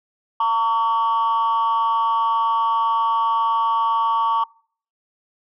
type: tone pair together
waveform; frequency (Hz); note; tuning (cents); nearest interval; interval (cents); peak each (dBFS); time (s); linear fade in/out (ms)
sine; 910 / 1131.9; A#5 / C#6; -42 / +36; major third; 378; -17; 0.4-4.44; 5
effects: noise-tail reverb RT60 0.5 s tail -25 dB re dry + tanh soft clip ceiling -13 dBFS